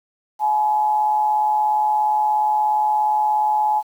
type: tone with amplitude modulation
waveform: sine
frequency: 850 Hz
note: G#5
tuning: 40 cents sharp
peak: -13 dBFS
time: 0.39-3.83 s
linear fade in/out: 50 ms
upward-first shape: sine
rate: 137 Hz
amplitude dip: 50%
effects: 8-bit